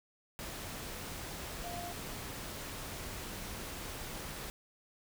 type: tone in noise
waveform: sine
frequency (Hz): 698.5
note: F5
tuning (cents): 0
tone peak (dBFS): -42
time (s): 1.64-1.92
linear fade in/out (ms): 0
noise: pink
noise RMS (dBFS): -43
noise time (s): 0.39-4.5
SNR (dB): -2
effects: none